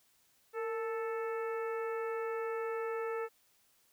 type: harmonic tone with a mistuned harmonic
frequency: 440 Hz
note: A4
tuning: in tune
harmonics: 1 / 2 / 3 / 4 / 5 / 6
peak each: -35 / -45 / -43 / -48 / -51 / -55 dBFS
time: 0.53-3.29 s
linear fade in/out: 50 ms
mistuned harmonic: 1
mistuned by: +64 cents
effects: white hiss -70 dBFS RMS until 3.92 s